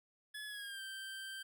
25% pulse tone with pitch glide, 1707 to 1565.3 Hz, G#6 to G6, +47 to -3 cents, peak -40 dBFS, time 0.34-1.43 s, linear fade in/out 10 ms, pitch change -150 cents, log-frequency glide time 0.46-0.82 s, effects none

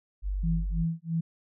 sine tone, 48.33 Hz, G1, 24 cents flat, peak -27 dBFS, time 0.22-0.86 s, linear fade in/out 50 ms
sine tone with tremolo, 164.81 Hz, E3, in tune, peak -24 dBFS, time 0.43-1.21 s, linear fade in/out 10 ms, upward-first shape sine, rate 3 Hz, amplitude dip 100%
effects none

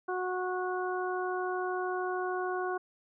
harmonic tone, 366.6 Hz, F#4, 16 cents flat, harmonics 1 / 2 / 3 / 4, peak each -33 / -36 / -38 / -39 dBFS, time 0.08-2.78 s, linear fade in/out 10 ms, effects none

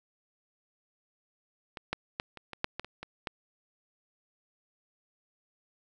clicks, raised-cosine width 0.3 ms, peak -23 / -14 / -15 / -28 / -24 / -11 / -18 / -28 / -24 / -17 dBFS, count 10, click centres 1.772 / 1.93 / 2.199 / 2.373 / 2.533 / 2.644 / 2.796 / 2.846 / 3.03 / 3.272 s, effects none

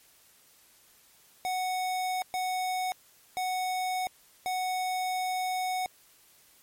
square tone bursts at uneven times, 740 Hz, F#5, in tune, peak -29 dBFS, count 4, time 1.45-2.22 / 2.34-2.92 / 3.37-4.07 / 4.46-5.86 s, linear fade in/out 0 ms, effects white hiss -60 dBFS RMS until 6.62 s + MP3 64 kbps

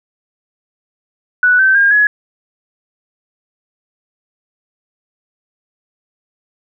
sine tone with pitch steps, 1480 / 1545.5 / 1614 / 1685.4 Hz, F#6 / G6 / G#6 / G#6, 0 / -25 / -50 / +25 cents, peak -7 dBFS, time 1.43-2.07 s, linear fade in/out 2 ms, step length 160 ms, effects none

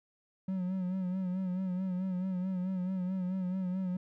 triangle tone with vibrato, 185 Hz, F#3, in tune, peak -29 dBFS, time 0.48-3.97 s, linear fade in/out 5 ms, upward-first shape sine, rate 4.6 Hz, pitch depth 53 cents each way, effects none

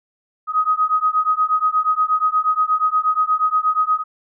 sine beating tone pair, 1253 / 1261.4 Hz, D#6 / D#6, +12 / +23 cents, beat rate 8.4 Hz, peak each -18 dBFS, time 0.47-4.04 s, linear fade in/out 50 ms, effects none

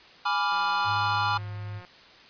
square chord, G# diminished seventh, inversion none, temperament equal, 830.6 / 987.8 / 1174.7 / 1396.9 Hz, G#5 / B5 / D6 / F6, 0 / 0 / 0 / 0 cents, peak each -30 dBFS, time 0.25-1.38 s, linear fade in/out 10 ms
click train, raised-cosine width 0.5 ms, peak -33 dBFS, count 239, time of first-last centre 0.52-1.85 s, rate 179 Hz
sine tone, 103.6 Hz, G#2, 4 cents flat, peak -33 dBFS, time 0.84-1.82 s, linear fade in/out 50 ms
effects white hiss -51 dBFS RMS until 2.29 s + resampled to 11025 Hz

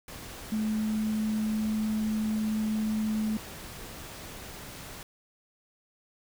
sine tone in noise, 216.2 Hz, A3, 30 cents flat, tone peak -26 dBFS, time 0.52-3.37 s, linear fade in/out 2 ms, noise pink, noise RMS -43 dBFS, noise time 0.08-5.03 s, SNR +14 dB, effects none

